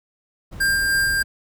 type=noise; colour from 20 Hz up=brown; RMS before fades=-34 dBFS; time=0.51-1.24 s; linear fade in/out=20 ms
type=tone with tremolo; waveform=square; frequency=1595 Hz; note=G6; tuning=30 cents sharp; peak=-17 dBFS; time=0.6-1.23 s; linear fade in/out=10 ms; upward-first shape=sine; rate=3.3 Hz; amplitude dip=25%
effects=none